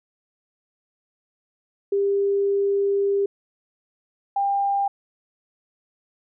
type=tone pair in turn; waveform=sine; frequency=398.8 / 797.6 Hz; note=G4 / G5; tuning=+30 / +30 cents; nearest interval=octave; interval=1200 cents; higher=second; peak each=-18 / -19 dBFS; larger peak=first; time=1.92-3.26 / 4.36-4.88 s; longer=first; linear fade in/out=5 ms; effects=none